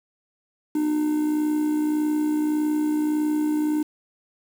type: tone with amplitude modulation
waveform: triangle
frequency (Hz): 303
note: D#4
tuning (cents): -46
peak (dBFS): -16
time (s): 0.75-3.83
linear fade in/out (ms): 5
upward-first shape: sine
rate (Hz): 61.7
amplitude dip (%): 45
effects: 7-bit